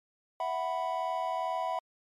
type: chord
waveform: triangle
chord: E suspended second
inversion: none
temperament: just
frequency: 659.3 / 741.7 / 988.9 Hz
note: E5 / F#5 / B5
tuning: 0 / +4 / +2 cents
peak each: -33 / -32 / -32 dBFS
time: 0.4-1.79 s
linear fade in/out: 2 ms
effects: MP3 96 kbps